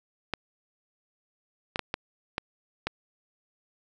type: clicks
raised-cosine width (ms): 0.3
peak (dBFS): -12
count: 6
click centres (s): 0.337 / 1.759 / 1.793 / 1.941 / 2.381 / 2.87
effects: none